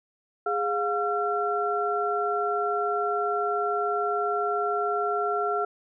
sine tone cluster, 413 / 710 / 1360 Hz, G#4 / F5 / F6, -10 / +28 / -46 cents, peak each -28 dBFS, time 0.46-5.65 s, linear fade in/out 5 ms, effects none

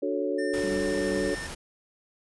sine chord, D major seventh, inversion none, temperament equal, 293.7 / 370 / 440 / 554.4 Hz, D4 / F#4 / A4 / C#5, 0 / 0 / 0 / 0 cents, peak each -31 dBFS, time 0.02-1.35 s, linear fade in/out 10 ms
square tone, 1800 Hz, A6, 39 cents sharp, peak -36 dBFS, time 0.38-1.47 s, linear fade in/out 10 ms
pink noise, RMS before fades -38 dBFS, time 0.53-1.55 s, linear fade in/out 10 ms
sine tone with tremolo, 196 Hz, G3, in tune, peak -32 dBFS, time 0.63-1.32 s, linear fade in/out 5 ms, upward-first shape sine, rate 2.4 Hz, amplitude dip 40%
effects resampled to 24000 Hz

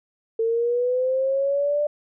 sine linear sweep, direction up, 447.8 to 595 Hz, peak -19 dBFS, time 0.39-1.87 s, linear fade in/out 5 ms, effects none

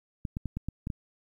clicks, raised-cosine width 5 ms, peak -20 dBFS, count 7, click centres 0.252 / 0.369 / 0.457 / 0.57 / 0.686 / 0.871 / 0.902 s, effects 10-bit

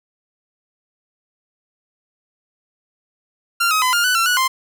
sawtooth tone with pitch steps, 1384 / 1267 / 1012 / 1408 / 1493 / 1354 / 1469 / 1046 Hz, F6 / D#6 / B5 / F6 / F#6 / E6 / F#6 / C6, -16 / +31 / +42 / +14 / +15 / +46 / -13 / -1 cents, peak -11 dBFS, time 3.6-4.48 s, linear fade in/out 10 ms, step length 110 ms, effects none

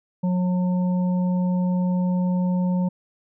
harmonic tone, 181.1 Hz, F#3, 37 cents flat, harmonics 1 / 3 / 5, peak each -19 / -33 / -36 dBFS, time 0.23-2.89 s, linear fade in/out 10 ms, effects none

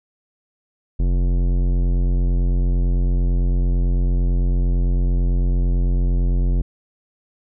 sine tone with tanh clipping, 44.48 Hz, F1, 32 cents sharp, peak -17 dBFS, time 0.99-6.62 s, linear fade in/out 10 ms, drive 16 dB, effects none

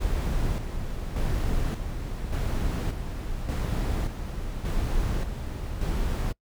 brown noise with tremolo, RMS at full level -26 dBFS, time 0-6.33 s, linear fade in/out 20 ms, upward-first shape square, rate 0.86 Hz, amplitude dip 50%, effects noise-tail reverb RT60 0.1 s tail -25 dB re dry

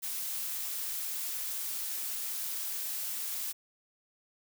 blue noise, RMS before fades -36 dBFS, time 0.02-3.53 s, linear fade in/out 20 ms, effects none

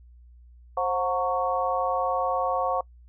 sine tone cluster, 529 / 727 / 916 / 1113 Hz, C5 / F#5 / A#5 / C#6, +19 / -31 / -31 / +7 cents, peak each -28 / -27 / -32 / -28 dBFS, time 0.77-2.81 s, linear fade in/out 5 ms, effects noise-tail reverb RT60 0.1 s tail -24 dB re dry + added 60 Hz sine -48 dBFS peak until 3.08 s

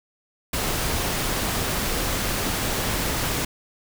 pink noise, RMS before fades -25 dBFS, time 0.53-3.45 s, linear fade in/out 5 ms, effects none

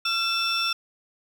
triangle tone cluster, 1361 / 2640 / 3529 / 5450 Hz, F6 / E7 / A7 / F8, -45 / +2 / +4 / -43 cents, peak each -27 dBFS, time 0.05-0.73 s, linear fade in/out 5 ms, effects none

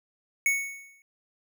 square tone with exponential decay, 2217 Hz, C#7, in tune, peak -20 dBFS, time 0.46-1.02 s, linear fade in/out 1 ms, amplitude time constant 120 ms, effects none

